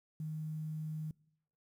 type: tone with quantisation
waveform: sine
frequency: 155.56 Hz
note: D#3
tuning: in tune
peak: -37 dBFS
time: 0.2-1.11 s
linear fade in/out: 2 ms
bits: 11
effects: noise-tail reverb RT60 0.8 s tail -24 dB re dry